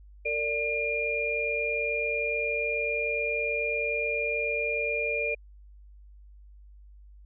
sine tone cluster, 455.6 / 585 / 2409 Hz, A#4 / D5 / D7, -40 / -7 / +43 cents, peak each -32 / -33 / -28 dBFS, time 0.25-5.35 s, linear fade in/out 10 ms, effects added 50 Hz sine -48 dBFS peak until 7.25 s

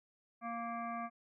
harmonic tone, 233.1 Hz, A#3, in tune, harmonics 1 / 3 / 5 / 7 / 9 / 10, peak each -44 / -42 / -42 / -53 / -54 / -55 dBFS, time 0.41-1.1 s, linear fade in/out 50 ms, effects none

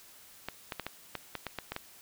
clicks, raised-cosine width 0.3 ms, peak -19 dBFS, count 10, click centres 0.486 / 0.722 / 0.797 / 0.866 / 1.153 / 1.353 / 1.467 / 1.587 / 1.72 / 1.764 s, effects white hiss -55 dBFS RMS until 2.01 s

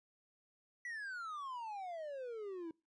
triangle exponential sweep, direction down, 1975.5 to 318.6 Hz, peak -40 dBFS, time 0.85-2.71 s, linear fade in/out 2 ms, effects noise-tail reverb RT60 0.3 s tail -25 dB re dry + resampled to 22050 Hz

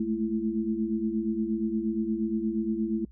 sine tone cluster, 213.8 / 222.3 / 333.8 Hz, A3 / A3 / E4, -49 / +18 / +22 cents, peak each -30 dBFS, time 0-3.05 s, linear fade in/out 5 ms, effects noise-tail reverb RT60 0.1 s tail -24 dB re dry + added 60 Hz sine -48 dBFS peak until 3.11 s

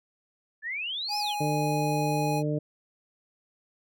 sine exponential two-way sweep, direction up then down, 1700 to 5410 to 2623 Hz, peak -30 dBFS, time 0.62-1.36 s, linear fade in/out 50 ms, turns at 1.18 s
square tone, 830.6 Hz, G#5, in tune, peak -30 dBFS, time 1.08-2.43 s, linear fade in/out 50 ms
harmonic tone, 150 Hz, D3, 37 cents sharp, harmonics 1 / 2 / 3 / 4, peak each -28 / -31 / -33 / -34 dBFS, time 1.4-2.59 s, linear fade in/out 10 ms
effects none

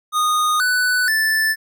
square tone with pitch steps, 1235 / 1493 / 1758 Hz, D#6 / F#6 / A6, -13 / +15 / -2 cents, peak -16 dBFS, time 0.12-1.56 s, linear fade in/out 50 ms, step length 480 ms, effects none

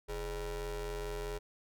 40% pulse ring-modulated tone, 187.7 Hz, F#3, 25 cents sharp, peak -33 dBFS, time 0.08-1.39 s, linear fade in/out 20 ms, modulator 230 Hz, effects none

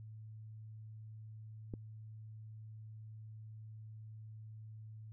click, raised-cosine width 3 ms, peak -29 dBFS, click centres 1.738 s, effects added 109 Hz sine -48 dBFS peak until 5.12 s

